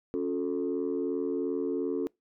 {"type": "chord", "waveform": "sine", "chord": "Db augmented", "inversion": "none", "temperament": "equal with one note detuned", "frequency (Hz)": [277.2, 357.2, 440], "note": ["Db4", "F4", "A4"], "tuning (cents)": [0, 39, 0], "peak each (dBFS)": -31, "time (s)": [0.14, 2.07], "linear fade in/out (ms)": 0, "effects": ["noise-tail reverb RT60 0.2 s tail -26 dB re dry", "tanh soft clip ceiling -22 dBFS"]}